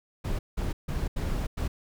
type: noise bursts at uneven times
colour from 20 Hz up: brown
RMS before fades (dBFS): -29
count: 5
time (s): 0.24-0.39 / 0.57-0.73 / 0.88-1.08 / 1.16-1.47 / 1.57-1.68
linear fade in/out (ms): 10
effects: none